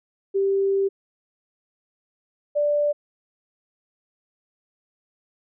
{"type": "tone pair in turn", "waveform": "sine", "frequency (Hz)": [392, 587.3], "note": ["G4", "D5"], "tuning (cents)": [0, 0], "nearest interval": "perfect fifth", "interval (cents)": 700, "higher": "second", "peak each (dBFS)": -18, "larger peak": "neither", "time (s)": [[0.34, 0.89], [2.55, 2.93]], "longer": "first", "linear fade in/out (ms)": 20, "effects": []}